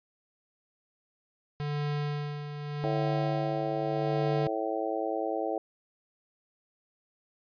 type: tone with tremolo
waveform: square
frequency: 146.83 Hz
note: D3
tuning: in tune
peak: -29 dBFS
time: 1.6-4.47 s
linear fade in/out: 0 ms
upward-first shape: sine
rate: 0.82 Hz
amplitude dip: 60%
type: harmonic tone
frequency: 110 Hz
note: A2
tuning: in tune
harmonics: 3 / 4 / 5 / 6 / 7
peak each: -35 / -35 / -35 / -35 / -35 dBFS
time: 2.84-5.58 s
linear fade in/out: 0 ms
effects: resampled to 11025 Hz